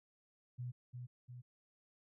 sine tone with echo, 123.5 Hz, B2, in tune, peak -40 dBFS, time 0.58-0.72 s, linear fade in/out 20 ms, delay 350 ms, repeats 2, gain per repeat -4 dB, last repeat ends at 1.42 s, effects none

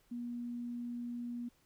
sine tone, 240 Hz, B3, 49 cents flat, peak -38 dBFS, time 0.11-1.49 s, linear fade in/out 10 ms, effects pink hiss -71 dBFS RMS until 1.65 s

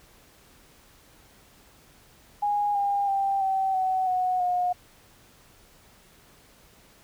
sine tone with pitch steps, 823 / 804.7 / 786.7 / 769.2 / 752.1 / 735.3 / 719 Hz, G#5 / G5 / G5 / G5 / F#5 / F#5 / F#5, -16 / +45 / +6 / -33 / +28 / -11 / -50 cents, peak -22 dBFS, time 2.42-4.73 s, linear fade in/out 10 ms, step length 330 ms, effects pink hiss -56 dBFS RMS until 7.03 s

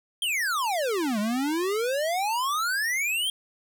square exponential two-way sweep, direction down then up, 3265 to 202.1 to 3265 Hz, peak -25 dBFS, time 0.22-3.3 s, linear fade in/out 2 ms, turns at 1.19 s, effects none

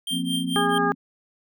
square tone with tremolo, 3172 Hz, G7, 20 cents sharp, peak -24 dBFS, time 0.07-0.78 s, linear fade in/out 2 ms, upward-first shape triangle, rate 4.5 Hz, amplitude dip 100%
sine chord, F suspended fourth, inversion none, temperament equal, 174.61 / 233.1 / 261.6 Hz, F3 / Bb3 / C4, 0 / 0 / 0 cents, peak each -29 / -31 / -27 dBFS, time 0.1-0.95 s, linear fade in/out 50 ms
harmonic tone, 407.4 Hz, G#4, 33 cents flat, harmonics 1 / 2 / 3 / 4, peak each -25 / -25 / -25 / -27 dBFS, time 0.56-0.92 s, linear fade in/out 0 ms
effects none

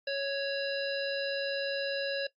harmonic tone with a mistuned harmonic, 554.4 Hz, C#5, in tune, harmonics 1 / 3 / 5 / 7 / 9, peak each -32 / -37 / -39 / -40 / -42 dBFS, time 0.07-2.27 s, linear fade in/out 5 ms, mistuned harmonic 7, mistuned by +48 cents, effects noise-tail reverb RT60 0.1 s tail -18 dB re dry + Opus 48 kbps

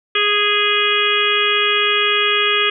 harmonic tone, 414.2 Hz, G#4, 5 cents flat, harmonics 1 / 3 / 4 / 5 / 6 / 7 / 8, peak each -22 / -21 / -23 / -23 / -20 / -21 / -20 dBFS, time 0.15-2.7 s, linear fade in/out 5 ms, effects none

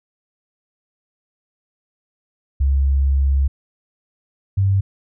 sine tone pair in turn, 68.4 / 97.57 Hz, C#2 / G2, -23 / -8 cents, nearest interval tritone, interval 615 cents, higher second, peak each -13 dBFS, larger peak neither, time 2.6-3.48 / 4.57-4.81 s, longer first, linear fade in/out 10 ms, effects none

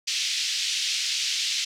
white band-pass noise, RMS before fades -27 dBFS, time 0.07-1.65 s, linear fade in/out 10 ms, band 2500 to 5700 Hz, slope 24 dB/octave, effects none

